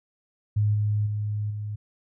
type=tone with level steps; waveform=sine; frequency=104.9 Hz; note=G#2; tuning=18 cents sharp; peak=-19 / -21 / -25 / -29 dBFS; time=0.56-1.76 s; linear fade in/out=10 ms; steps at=0.74 / 1.06 / 1.5 s; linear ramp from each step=10 ms; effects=none